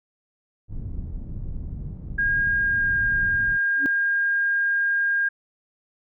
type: low-pass noise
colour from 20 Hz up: pink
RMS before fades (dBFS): -32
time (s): 0.68-3.59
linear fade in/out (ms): 50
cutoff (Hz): 140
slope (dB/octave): 12
type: tone with pitch glide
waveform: sine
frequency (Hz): 1625 to 1614.7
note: G#6 to G#6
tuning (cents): -38 to -49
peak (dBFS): -19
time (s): 2.18-5.29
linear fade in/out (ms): 10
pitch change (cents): -11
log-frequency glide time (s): 2.45-2.93
type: tone with exponential growth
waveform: sine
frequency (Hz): 281.4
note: C#4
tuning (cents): +26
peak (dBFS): -20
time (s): 3.76-3.86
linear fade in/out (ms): 0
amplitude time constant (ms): 21
effects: none